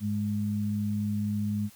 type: tone pair together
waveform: sine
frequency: 103.83 / 207.7 Hz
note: G#2 / G#3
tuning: 0 / 0 cents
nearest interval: octave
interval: 1200 cents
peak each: -31 / -28 dBFS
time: 0-1.7 s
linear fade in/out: 50 ms
effects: white hiss -55 dBFS RMS until 1.75 s